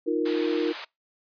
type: chord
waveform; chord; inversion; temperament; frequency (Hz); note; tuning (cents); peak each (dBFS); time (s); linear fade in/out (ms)
sine; Eb suspended second; none; equal; 311.1 / 349.2 / 466.2; Eb4 / F4 / Bb4; 0 / 0 / 0; -27; 0.06-0.73; 20
type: band-pass noise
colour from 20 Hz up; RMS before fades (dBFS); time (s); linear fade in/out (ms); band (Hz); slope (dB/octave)
white; -39; 0.25-0.85; 10; 550 to 4100; 24
effects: noise-tail reverb RT60 0.2 s tail -24 dB re dry + resampled to 11025 Hz

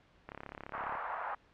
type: click train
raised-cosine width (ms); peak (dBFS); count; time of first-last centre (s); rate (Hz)
0.5; -28; 24; 0.29-0.953; 34.7
type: band-pass noise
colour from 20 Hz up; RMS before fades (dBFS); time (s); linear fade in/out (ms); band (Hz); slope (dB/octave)
white; -39; 0.73-1.35; 5; 710 to 1300; 24
effects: pink hiss -65 dBFS RMS until 1.53 s + low-pass 3000 Hz 12 dB/octave

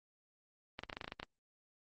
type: clicks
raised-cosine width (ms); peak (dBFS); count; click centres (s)
0.3; -25; 11; 0.791 / 0.835 / 0.898 / 0.929 / 0.969 / 1.012 / 1.044 / 1.079 / 1.121 / 1.199 / 1.23
effects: Opus 24 kbps

